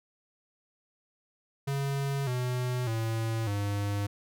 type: tone with pitch steps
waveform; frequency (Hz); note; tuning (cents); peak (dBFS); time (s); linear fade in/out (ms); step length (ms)
square; 138.8 / 125.09 / 112.74 / 101.61; C#3 / B2 / A2 / G#2; +3 / +23 / +43 / -37; -29; 1.67-4.07; 10; 600
effects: none